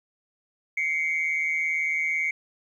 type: tone pair together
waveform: sine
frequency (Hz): 2098 / 2256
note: C7 / C#7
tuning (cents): +4 / +30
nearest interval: minor second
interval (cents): 126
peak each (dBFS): -25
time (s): 0.77-2.31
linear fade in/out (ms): 5
effects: tanh soft clip ceiling -18 dBFS + 10-bit